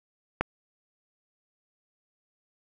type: click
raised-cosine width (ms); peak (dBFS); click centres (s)
0.5; -9; 0.41
effects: none